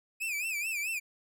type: tone with vibrato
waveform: 45% pulse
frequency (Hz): 2489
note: D#7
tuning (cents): 0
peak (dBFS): -31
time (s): 0.2-1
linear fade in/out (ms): 20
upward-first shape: sine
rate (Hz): 4.6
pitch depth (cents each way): 140
effects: none